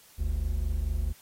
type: tone pair together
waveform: triangle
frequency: 48.92 / 73.42 Hz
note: G1 / D2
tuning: -3 / 0 cents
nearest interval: perfect fifth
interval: 703 cents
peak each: -27 / -27 dBFS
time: 0.18-1.13 s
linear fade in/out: 20 ms
effects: white hiss -56 dBFS RMS until 1.21 s + AAC 48 kbps